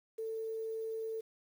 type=tone with quantisation; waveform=sine; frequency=445.4 Hz; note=A4; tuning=21 cents sharp; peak=-36 dBFS; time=0.18-1.21 s; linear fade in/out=10 ms; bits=10; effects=none